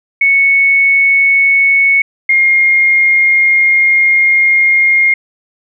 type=tone pair in turn; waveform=sine; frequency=2212 / 2131 Hz; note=C#7 / C7; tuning=-4 / +31 cents; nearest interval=minor second; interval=65 cents; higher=first; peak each=-6 dBFS; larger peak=neither; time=0.21-2.02 / 2.29-5.14 s; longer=second; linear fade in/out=5 ms; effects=none